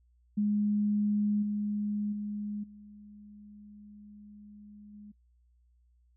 sine tone with level steps, 207.7 Hz, G#3, in tune, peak -25 / -29 / -33 / -48 / -46 dBFS, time 0.37-5.12 s, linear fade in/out 10 ms, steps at 1.42 / 2.12 / 2.63 / 4.93 s, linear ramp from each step 10 ms, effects noise-tail reverb RT60 0.1 s tail -23 dB re dry + added 60 Hz sine -63 dBFS peak until 6.16 s

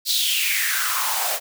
white noise with high-pass filter sweep, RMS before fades -22 dBFS, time 0.05-1.4 s, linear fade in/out 50 ms, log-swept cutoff 4400 to 590 Hz, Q 5, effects none

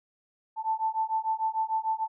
sine beating tone pair, 880 / 886.7 Hz, A5 / A5, 0 / +13 cents, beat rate 6.7 Hz, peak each -29 dBFS, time 0.56-2.08 s, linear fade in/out 50 ms, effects none

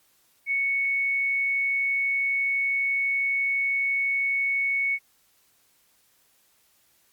sine tone, 2217 Hz, C#7, in tune, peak -22 dBFS, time 0.46-4.99 s, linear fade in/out 50 ms, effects white hiss -64 dBFS RMS until 7.12 s + Opus 48 kbps

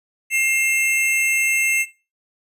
square tone pair together, 2123 / 2675 Hz, C7 / E7, +25 / +25 cents, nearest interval major third, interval 400 cents, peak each -20 dBFS, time 0.3-1.86 s, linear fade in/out 50 ms, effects noise-tail reverb RT60 0.3 s tail -18 dB re dry + resampled to 32000 Hz

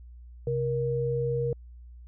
sine tone pair together, 132.2 / 471.8 Hz, C3 / A#4, +18 / +21 cents, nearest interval octave + minor seventh, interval 2203 cents, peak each -29 / -27 dBFS, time 0.47-1.53 s, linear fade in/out 2 ms, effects added 60 Hz sine -44 dBFS peak until 2.07 s

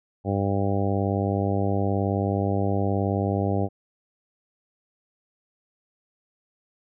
harmonic tone, 99 Hz, G2, 18 cents sharp, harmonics 1 / 2 / 3 / 4 / 5 / 6 / 7 / 8, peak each -25 / -28 / -30 / -31 / -32 / -33 / -33 / -34 dBFS, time 0.24-3.69 s, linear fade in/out 50 ms, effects none

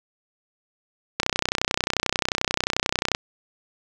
click train, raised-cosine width 0.2 ms, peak -3 dBFS, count 62, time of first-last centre 1.2-3.149 s, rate 31.3 Hz, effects none

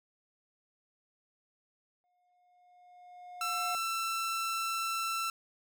triangle tone with exponential growth, 717 Hz, F5, 45 cents sharp, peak -33 dBFS, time 2.04-3.75 s, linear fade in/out 0 ms, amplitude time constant 370 ms
sawtooth tone, 1338 Hz, E6, 25 cents sharp, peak -28 dBFS, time 3.41-5.3 s, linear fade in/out 2 ms
effects none

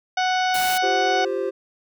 harmonic tone, 740 Hz, F#5, in tune, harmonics 1 / 2 / 3 / 4 / 5 / 6 / 7 / 8, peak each -20 / -26 / -30 / -32 / -34 / -36 / -37 / -38 dBFS, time 0.17-1.25 s, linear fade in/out 5 ms
white noise, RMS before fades -29 dBFS, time 0.54-0.78 s, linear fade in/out 5 ms
triangle chord, F suspended second, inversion none, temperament just, 349.2 / 392.9 / 523.8 Hz, F4 / G4 / C5, 0 / +4 / +2 cents, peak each -27 / -23 / -25 dBFS, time 0.82-1.51 s, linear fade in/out 20 ms
effects none

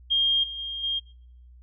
sine tone with level steps, 3220 Hz, G7, 46 cents sharp, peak -19 / -32 / -30 / -24 dBFS, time 0.1-1 s, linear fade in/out 20 ms, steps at 0.43 / 0.58 / 0.83 s, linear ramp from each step 10 ms, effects noise-tail reverb RT60 0.7 s tail -25 dB re dry + added 61 Hz sine -47 dBFS peak until 1.62 s

